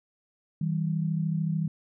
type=tone pair together; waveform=sine; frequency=160 / 193.59 Hz; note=D#3 / G3; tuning=+49 / -21 cents; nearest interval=minor third; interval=330 cents; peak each=-26 / -31 dBFS; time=0.61-1.68 s; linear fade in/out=5 ms; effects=none